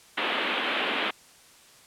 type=band-pass noise; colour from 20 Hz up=white; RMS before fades=-28 dBFS; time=0.17-1.11 s; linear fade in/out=10 ms; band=210 to 3400 Hz; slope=48 dB/octave; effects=white hiss -54 dBFS RMS until 1.86 s + low-pass 10000 Hz 12 dB/octave